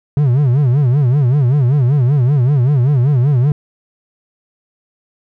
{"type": "tone with vibrato", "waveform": "triangle", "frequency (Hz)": 133.5, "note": "C3", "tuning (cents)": 35, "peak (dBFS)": -7, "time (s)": [0.17, 3.52], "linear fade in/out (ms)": 2, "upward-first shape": "sine", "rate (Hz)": 5.2, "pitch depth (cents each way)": 200, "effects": []}